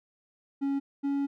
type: tone pair in turn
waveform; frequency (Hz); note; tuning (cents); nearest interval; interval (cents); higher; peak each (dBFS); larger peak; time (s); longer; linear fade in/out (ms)
triangle; 277.2 / 280.1; C#4 / C#4; 0 / +18; unison; 18; second; -24; neither; 0.61-0.8 / 1.03-1.27; second; 20
effects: none